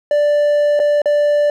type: tone with dropouts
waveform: triangle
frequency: 587.3 Hz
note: D5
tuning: in tune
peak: -9 dBFS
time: 0.11-1.5 s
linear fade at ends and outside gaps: 2 ms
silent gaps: 0.793-0.799 / 1.018-1.057 s
effects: none